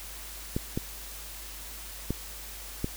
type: clicks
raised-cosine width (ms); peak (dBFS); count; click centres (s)
3; -15; 4; 0.565 / 0.775 / 2.106 / 2.844
effects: added 50 Hz sine -45 dBFS peak until 2.96 s + white hiss -43 dBFS RMS until 2.96 s